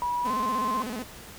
sine tone with pitch glide, 971 to 1046.7 Hz, B5 to C6, -30 to 0 cents, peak -25 dBFS, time 0.02-0.82 s, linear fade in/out 0 ms, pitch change +130 cents, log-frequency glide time 0.24-0.32 s
sawtooth tone with vibrato, 233.1 Hz, A#3, in tune, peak -28 dBFS, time 0.24-1.04 s, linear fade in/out 20 ms, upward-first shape square, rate 16 Hz, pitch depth 150 cents each way
effects pink hiss -45 dBFS RMS until 1.38 s

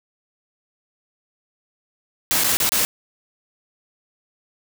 white noise with dropouts, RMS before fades -19 dBFS, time 2.31-2.85 s, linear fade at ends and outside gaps 0 ms, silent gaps 2.437-2.443 / 2.57-2.602 / 2.692-2.72 s, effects none

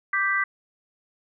sine chord, G major, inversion second, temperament equal, 1174.7 / 1568 / 1975.5 Hz, D6 / G6 / B6, 0 / 0 / 0 cents, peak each -27 / -25 / -24 dBFS, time 0.13-0.44 s, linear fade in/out 5 ms, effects none

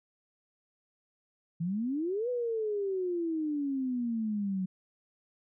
sine exponential two-way sweep, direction up then down, 160 to 501 to 183.6 Hz, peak -29 dBFS, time 1.6-4.66 s, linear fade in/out 10 ms, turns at 2.29 s, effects none

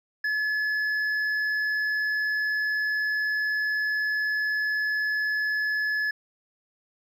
sine tone with hard clipping, 1712 Hz, A6, 48 cents flat, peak -25 dBFS, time 0.24-6.11 s, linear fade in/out 5 ms, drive 4 dB, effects none

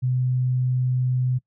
sine tone, 126.9 Hz, B2, 47 cents sharp, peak -19 dBFS, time 0.02-1.39 s, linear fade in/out 20 ms, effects noise-tail reverb RT60 0.1 s tail -22 dB re dry

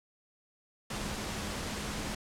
sine tone in noise, 207.7 Hz, G#3, in tune, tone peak -44 dBFS, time 0.9-2.15 s, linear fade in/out 5 ms, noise pink, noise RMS -37 dBFS, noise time 0.9-2.15 s, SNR -10 dB, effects low-pass 9000 Hz 12 dB/octave

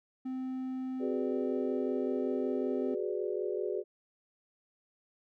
triangle tone, 259.2 Hz, C4, 16 cents flat, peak -32 dBFS, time 0.25-2.95 s, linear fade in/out 10 ms
sine chord, G# half-diminished seventh, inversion third, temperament equal, 370 / 415.3 / 493.9 / 587.3 Hz, F#4 / G#4 / B4 / D5, 0 / 0 / 0 / 0 cents, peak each -35 / -35 / -39 / -41 dBFS, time 0.99-3.84 s, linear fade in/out 50 ms
effects none

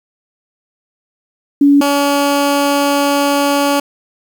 sine / 15% pulse tone pair in turn, 283.9 / 283.9 Hz, C#4 / C#4, +41 / +41 cents, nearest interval unison, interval 0 cents, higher neither, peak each -5 dBFS, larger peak neither, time 1.61-1.81 / 1.81-3.8 s, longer second, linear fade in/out 5 ms, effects 7-bit

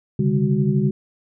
sine tone cluster, 134.3 / 146.3 / 202 / 371.7 Hz, C3 / D3 / G#3 / F#4, +46 / -6 / -48 / +8 cents, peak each -22 / -20 / -20 / -26 dBFS, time 0.19-0.91 s, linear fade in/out 5 ms, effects none

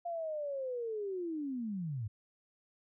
sine linear sweep, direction down, 698.5 to 98 Hz, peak -35 dBFS, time 0.05-2.08 s, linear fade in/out 10 ms, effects none

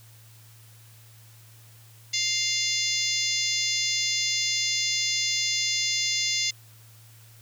harmonic tone with a mistuned harmonic, 698.5 Hz, F5, in tune, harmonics 3 / 4 / 5 / 6 / 7 / 8 / 9 / 10, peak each -31 / -34 / -31 / -33 / -30 / -35 / -31 / -34 dBFS, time 2.13-6.51 s, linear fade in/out 10 ms, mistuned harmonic 8, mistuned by -73 cents, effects added 112 Hz sine -50 dBFS peak until 7.41 s + white hiss -55 dBFS RMS until 7.41 s

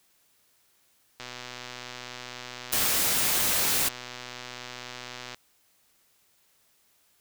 click train, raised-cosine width 0.2 ms, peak -21 dBFS, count 515, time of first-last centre 1.2-5.345 s, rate 124 Hz
white noise, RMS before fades -25 dBFS, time 2.72-3.89 s, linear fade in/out 10 ms
effects white hiss -66 dBFS RMS until 7.2 s

